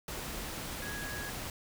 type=tone in noise; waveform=sine; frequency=1661.2 Hz; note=G#6; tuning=in tune; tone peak=-41 dBFS; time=0.82-1.3 s; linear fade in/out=2 ms; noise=pink; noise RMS=-40 dBFS; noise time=0.08-1.5 s; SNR=-4 dB; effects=none